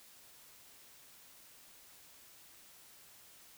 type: silence
effects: white hiss -59 dBFS RMS until 3.57 s